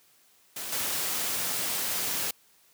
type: noise with level steps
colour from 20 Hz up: white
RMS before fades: -36 / -30 dBFS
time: 0.56-2.31 s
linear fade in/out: 5 ms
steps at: 0.72 s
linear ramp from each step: 5 ms
effects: white hiss -62 dBFS RMS until 2.73 s + high-pass 100 Hz 12 dB/octave

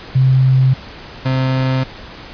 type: tone pair in turn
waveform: sine / 35% pulse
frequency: 131 / 131 Hz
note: C3 / C3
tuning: +2 / +2 cents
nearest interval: unison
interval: 0 cents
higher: neither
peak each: -8 / -12 dBFS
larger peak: first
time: 0.15-0.74 / 1.25-1.84 s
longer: neither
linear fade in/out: 10 ms
effects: pink hiss -34 dBFS RMS until 2.33 s + resampled to 11025 Hz

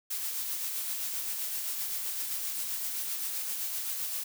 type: noise with tremolo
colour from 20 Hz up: blue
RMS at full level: -33 dBFS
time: 0.1-4.24 s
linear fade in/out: 10 ms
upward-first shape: sine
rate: 7.7 Hz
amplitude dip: 30%
effects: none

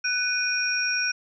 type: tone cluster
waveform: sine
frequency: 1494 / 2458 / 5590 Hz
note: F#6 / D#7 / F8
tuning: +16 / -22 / +1 cents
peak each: -27 dBFS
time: 0.04-1.12 s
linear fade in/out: 10 ms
effects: none

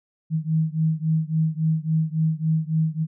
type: beating tone pair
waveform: sine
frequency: 157.4 / 161 Hz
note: D#3 / E3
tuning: +20 / -41 cents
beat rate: 3.6 Hz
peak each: -22 / -23 dBFS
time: 0.3-3.07 s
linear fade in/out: 50 ms
effects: none

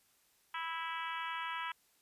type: harmonic tone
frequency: 328.3 Hz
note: E4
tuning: 7 cents flat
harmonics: 3 / 4 / 5 / 6 / 7 / 8 / 9 / 10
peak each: -41 / -43 / -45 / -47 / -48 / -49 / -50 / -51 dBFS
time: 0.54-1.72 s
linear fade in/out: 5 ms
effects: white hiss -71 dBFS RMS until 2.01 s + resampled to 32000 Hz

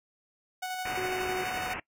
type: tone with tremolo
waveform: sawtooth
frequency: 740 Hz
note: F#5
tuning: in tune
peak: -28 dBFS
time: 0.62-1.74 s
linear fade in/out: 10 ms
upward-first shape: square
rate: 12 Hz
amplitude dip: 25%
type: low-pass noise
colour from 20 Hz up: white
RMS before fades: -37 dBFS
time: 0.85-1.8 s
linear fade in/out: 5 ms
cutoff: 2800 Hz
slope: 96 dB/octave
type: tone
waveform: sine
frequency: 370 Hz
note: F#4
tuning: in tune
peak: -32 dBFS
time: 0.97-1.44 s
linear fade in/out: 5 ms
effects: noise-tail reverb RT60 0.1 s tail -21 dB re dry

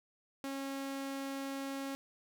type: tone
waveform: sawtooth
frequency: 273.2 Hz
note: C#4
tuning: 25 cents flat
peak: -34 dBFS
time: 0.44-1.95 s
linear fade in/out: 0 ms
effects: none

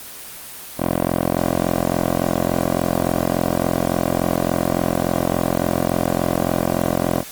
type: tone with band-pass filter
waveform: 10% pulse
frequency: 43.52 Hz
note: F1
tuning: 5 cents flat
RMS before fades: -20 dBFS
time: 0.77-7.24 s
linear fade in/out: 50 ms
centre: 540 Hz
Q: 1.2
effects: white hiss -35 dBFS RMS until 7.31 s + Opus 24 kbps

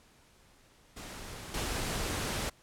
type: noise with level steps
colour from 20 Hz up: pink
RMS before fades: -44 / -34 dBFS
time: 0.96-2.5 s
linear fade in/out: 10 ms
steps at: 1.54 s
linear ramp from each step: 2 ms
effects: pink hiss -62 dBFS RMS until 2.62 s + low-pass 11000 Hz 12 dB/octave

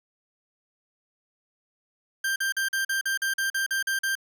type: tone bursts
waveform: 40% pulse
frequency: 1580 Hz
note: G6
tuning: 13 cents sharp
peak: -23 dBFS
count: 12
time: 2.24-4.153 s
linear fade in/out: 5 ms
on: 120 ms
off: 43 ms
effects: none

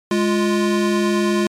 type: tone pair together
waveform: square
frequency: 207.7 / 349.3 Hz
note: G#3 / F4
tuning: 0 / 0 cents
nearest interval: major sixth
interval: 900 cents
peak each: -19 dBFS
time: 0.11-1.47 s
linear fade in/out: 2 ms
effects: low-pass 9000 Hz 12 dB/octave + MP3 96 kbps

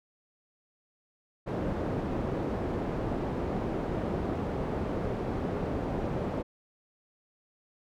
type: low-pass noise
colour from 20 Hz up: white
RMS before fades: -32 dBFS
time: 1.46-6.43 s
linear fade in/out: 20 ms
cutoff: 460 Hz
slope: 12 dB/octave
effects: none

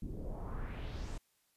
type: noise with low-pass filter sweep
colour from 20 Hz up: brown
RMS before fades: -41 dBFS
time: 0.02-1.18 s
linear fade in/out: 5 ms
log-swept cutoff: 260 to 8900 Hz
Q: 2.2
effects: white hiss -75 dBFS RMS until 1.56 s + resampled to 32000 Hz

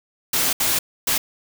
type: noise bursts at uneven times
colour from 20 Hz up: white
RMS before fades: -20 dBFS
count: 3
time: 0.33-0.53 / 0.6-0.79 / 1.07-1.18 s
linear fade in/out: 5 ms
effects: none

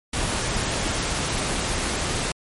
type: noise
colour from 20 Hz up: pink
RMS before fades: -25 dBFS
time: 0.13-2.32 s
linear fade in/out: 5 ms
effects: MP3 48 kbps

